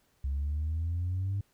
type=exponential sweep; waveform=sine; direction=up; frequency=67 to 100.9 Hz; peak=-27 dBFS; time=0.24-1.41 s; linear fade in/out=5 ms; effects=tanh soft clip ceiling -26 dBFS + pink hiss -70 dBFS RMS until 1.53 s